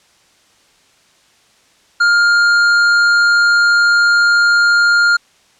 sine tone with hard clipping, 1407 Hz, F6, 12 cents sharp, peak -10 dBFS, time 2-5.17 s, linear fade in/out 10 ms, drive 9 dB, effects white hiss -52 dBFS RMS until 5.59 s + low-pass 7000 Hz 12 dB/octave

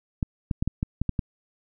clicks, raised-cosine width 5 ms, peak -12 dBFS, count 8, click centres 0.228 / 0.512 / 0.625 / 0.676 / 0.829 / 1.016 / 1.093 / 1.192 s, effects none

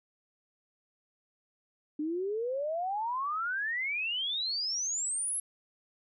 sine exponential sweep, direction up, 293.7 to 11175 Hz, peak -30 dBFS, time 1.99-5.4 s, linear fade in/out 5 ms, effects none

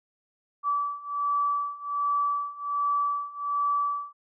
sine beating tone pair, 1153 / 1154.3 Hz, D6 / D6, -32 / -30 cents, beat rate 1.3 Hz, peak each -29 / -27 dBFS, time 0.63-4.13 s, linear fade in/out 50 ms, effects none

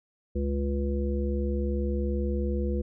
harmonic tone, 70.1 Hz, C#2, 20 cents sharp, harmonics 1 / 3 / 5 / 7, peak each -27 / -32 / -34 / -35 dBFS, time 0.35-2.82 s, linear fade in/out 10 ms, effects none

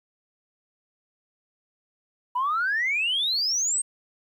sine exponential sweep, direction up, 962 to 8590 Hz, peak -21 dBFS, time 2.35-3.82 s, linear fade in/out 10 ms, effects tanh soft clip ceiling -18 dBFS + 10-bit

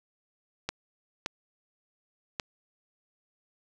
clicks, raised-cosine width 0.2 ms, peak -13 dBFS, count 3, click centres 0.69 / 1.261 / 2.398 s, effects none

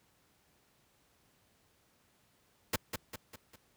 pink noise with echo, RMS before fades -31 dBFS, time 2.73-2.76 s, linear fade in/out 5 ms, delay 200 ms, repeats 4, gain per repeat -6 dB, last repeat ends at 3.56 s, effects pink hiss -70 dBFS RMS until 3.76 s + high-pass 60 Hz 12 dB/octave

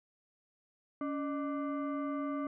sine tone with frequency modulation, 281.7 Hz, C#4, 28 cents sharp, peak -33 dBFS, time 1.01-2.47 s, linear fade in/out 2 ms, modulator 892 Hz, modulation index 0.82, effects none

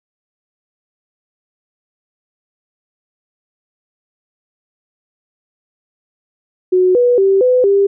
sine tone with pitch steps, 367.3 / 488.6 / 388.9 / 503 / 397.7 Hz, F#4 / B4 / G4 / B4 / G4, -13 / -19 / -14 / +32 / +25 cents, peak -8 dBFS, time 6.72-7.87 s, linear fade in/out 10 ms, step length 230 ms, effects none

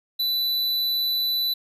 square tone, 3981 Hz, B7, 13 cents sharp, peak -22 dBFS, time 0.19-1.54 s, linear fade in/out 10 ms, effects resampled to 32000 Hz

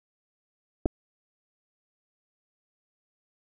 clicks, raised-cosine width 2 ms, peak -12 dBFS, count 2, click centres 0.857 / 0.86 s, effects none

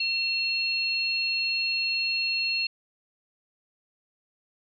sine tone pair together, 2709 / 4287 Hz, E7 / C8, +47 / +41 cents, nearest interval minor sixth, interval 794 cents, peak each -27 dBFS, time 0-2.67 s, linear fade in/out 5 ms, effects none

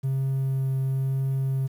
triangle tone with vibrato, 133.9 Hz, C3, 40 cents sharp, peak -20 dBFS, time 0.03-1.68 s, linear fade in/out 20 ms, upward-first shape triangle, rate 1 Hz, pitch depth 9 cents each way, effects tanh soft clip ceiling -16 dBFS + 9-bit

